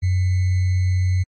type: tone with sample-and-hold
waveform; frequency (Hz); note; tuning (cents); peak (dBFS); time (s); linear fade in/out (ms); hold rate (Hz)
sine; 92; F#2; -9; -15; 0.02-1.24; 20; 2100
effects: MP3 32 kbps